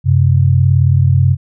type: tone pair together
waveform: sine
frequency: 94.32 / 132.8 Hz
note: F#2 / C3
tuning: +34 / +26 cents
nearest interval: tritone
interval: 592 cents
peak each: -10 dBFS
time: 0.04-1.37 s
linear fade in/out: 50 ms
effects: none